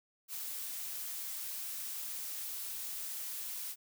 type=noise; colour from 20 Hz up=blue; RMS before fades=-41 dBFS; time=0.28-3.76 s; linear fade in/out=50 ms; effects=none